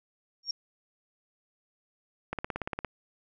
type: tone with exponential growth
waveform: sine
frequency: 5550 Hz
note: F8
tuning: 12 cents flat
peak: -25 dBFS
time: 0.43-0.51 s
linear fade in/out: 5 ms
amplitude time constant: 16 ms
type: click train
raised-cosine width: 0.5 ms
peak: -17 dBFS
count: 10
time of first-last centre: 2.33-2.847 s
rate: 17.4 Hz
effects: none